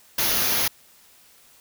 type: band-stop noise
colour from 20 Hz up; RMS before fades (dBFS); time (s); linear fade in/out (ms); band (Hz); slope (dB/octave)
white; -22; 0.18-0.68; 5; 6700 to 9900; 96
effects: white hiss -54 dBFS RMS until 1.6 s